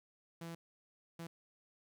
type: tone bursts at uneven times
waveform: sawtooth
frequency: 167.1 Hz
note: E3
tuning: 24 cents sharp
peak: -40 dBFS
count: 2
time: 0.41-0.55 / 1.19-1.27 s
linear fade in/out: 5 ms
effects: 13-bit